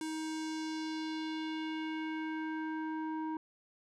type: tone with low-pass filter sweep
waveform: square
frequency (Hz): 315.3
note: D#4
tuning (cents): +23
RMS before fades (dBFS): -38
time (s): 0.01-3.37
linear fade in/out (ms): 2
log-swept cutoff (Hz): 8900 to 1000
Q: 1.8
effects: none